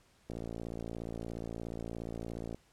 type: click train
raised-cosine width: 2 ms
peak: -27 dBFS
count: 129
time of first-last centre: 0.3-2.546 s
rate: 57 Hz
effects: pink hiss -67 dBFS RMS until 2.72 s + low-pass 10000 Hz 12 dB/octave